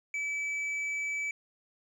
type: tone with hard clipping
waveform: sine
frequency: 2300 Hz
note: D7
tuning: 37 cents flat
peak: -32 dBFS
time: 0.14-1.31 s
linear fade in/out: 2 ms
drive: 4 dB
effects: none